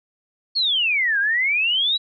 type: exponential two-way sweep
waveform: sine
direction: down then up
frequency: 4435 to 1568 to 3969 Hz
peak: -17 dBFS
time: 0.55-1.98 s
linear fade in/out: 20 ms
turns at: 1.19 s
effects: none